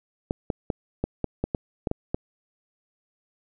clicks, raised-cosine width 2 ms, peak -11 dBFS, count 10, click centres 0.309 / 0.502 / 0.702 / 1.04 / 1.243 / 1.44 / 1.548 / 1.872 / 1.914 / 2.145 s, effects none

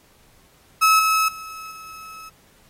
35% pulse tone with level steps, 1293 Hz, E6, 34 cents flat, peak -11 / -15 / -32 / -35 dBFS, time 0.81-2.3 s, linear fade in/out 20 ms, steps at 0.99 / 1.28 / 1.71 s, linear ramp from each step 5 ms, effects pink hiss -56 dBFS RMS until 2.69 s + AAC 48 kbps

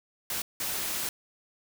white noise bursts at uneven times, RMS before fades -32 dBFS, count 2, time 0.3-0.42 / 0.6-1.09 s, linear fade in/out 2 ms, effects none

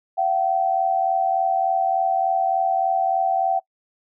sine tone pair together, 681 / 764.4 Hz, F5 / G5, -44 / -44 cents, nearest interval major second, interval 200 cents, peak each -23 / -19 dBFS, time 0.17-3.6 s, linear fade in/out 20 ms, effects noise-tail reverb RT60 0.1 s tail -23 dB re dry

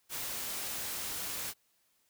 white noise, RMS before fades -38 dBFS, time 0.09-1.54 s, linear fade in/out 50 ms, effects white hiss -73 dBFS RMS until 2.09 s

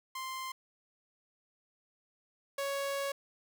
sawtooth tone pair in turn, 1046.5 / 556 Hz, C6 / C#5, 0 / +5 cents, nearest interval major seventh, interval 1095 cents, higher first, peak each -34 / -29 dBFS, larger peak second, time 0.15-0.52 / 2.58-3.12 s, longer second, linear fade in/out 5 ms, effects none

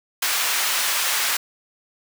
pink high-pass noise, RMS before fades -22 dBFS, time 0.22-1.37 s, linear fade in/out 5 ms, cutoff 1300 Hz, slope 12 dB/octave, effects none

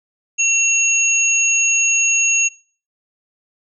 sine tone pair together, 2725 / 6610 Hz, F7 / G#8, -43 / -9 cents, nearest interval octave + minor third, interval 1534 cents, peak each -16 dBFS, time 0.38-2.49 s, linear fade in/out 20 ms, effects noise-tail reverb RT60 0.4 s tail -21 dB re dry

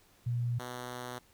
sine / 5% pulse tone pair in turn, 120.1 / 123.98 Hz, B2 / B2, -48 / +7 cents, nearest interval minor second, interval 55 cents, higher second, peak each -29 / -28 dBFS, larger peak second, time 0.26-0.59 / 0.59-1.19 s, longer second, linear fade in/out 10 ms, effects pink hiss -64 dBFS RMS until 1.33 s

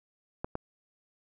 clicks, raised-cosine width 1 ms, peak -19 dBFS, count 2, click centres 0.445 / 0.554 s, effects none

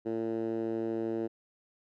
10% pulse tone with band-pass filter, 112.9 Hz, A2, 45 cents sharp, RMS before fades -33 dBFS, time 0.05-1.28 s, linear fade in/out 20 ms, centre 350 Hz, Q 2.3, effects none

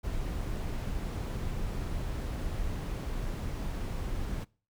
brown noise, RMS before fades -34 dBFS, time 0.03-4.45 s, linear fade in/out 20 ms, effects noise-tail reverb RT60 0.4 s tail -24 dB re dry

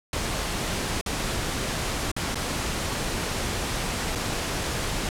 pink noise with dropouts, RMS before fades -28 dBFS, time 0.13-5.09 s, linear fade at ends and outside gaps 2 ms, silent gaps 1.012-1.061 / 2.116-2.164 / 2.346-2.355 / 4.152-4.156 s, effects low-pass 10000 Hz 12 dB/octave

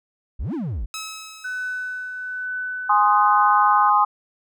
triangle exponential two-way sweep, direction up then down, 42.02 to 358.9 to 42.02 Hz, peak -22 dBFS, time 0.39-0.86 s, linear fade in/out 10 ms, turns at 0.54 s
10% pulse tone with exponential decay, 1289 Hz, E6, 39 cents flat, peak -20 dBFS, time 0.94-2.46 s, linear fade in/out 1 ms, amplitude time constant 330 ms
sine tone with tremolo, 1500 Hz, F#6, 23 cents sharp, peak -24 dBFS, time 1.44-3.9 s, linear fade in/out 10 ms, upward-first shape triangle, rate 1.1 Hz, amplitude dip 45%
sine chord, Ab major, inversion none, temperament equal, 830.6 / 1046.5 / 1244.5 Hz, Ab5 / C6 / Eb6, 0 / 0 / 0 cents, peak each -18 dBFS, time 2.89-4.05 s, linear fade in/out 10 ms
effects none

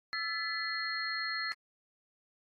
sine tone cluster, 1329 / 1729 / 2001 / 4260 Hz, E6 / A6 / B6 / C8, +14 / -31 / +22 / +30 cents, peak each -40 / -38 / -38 / -38 dBFS, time 0.13-1.52 s, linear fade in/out 0 ms, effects AAC 32 kbps

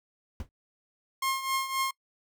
brown noise with exponential decay, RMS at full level -31 dBFS, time 0.4-0.49 s, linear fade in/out 1 ms, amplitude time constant 19 ms
sawtooth tone with tremolo, 1069 Hz, C6, 37 cents sharp, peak -21 dBFS, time 1.22-1.91 s, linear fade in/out 5 ms, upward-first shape triangle, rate 3.8 Hz, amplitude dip 75%
effects noise-tail reverb RT60 0.1 s tail -25 dB re dry

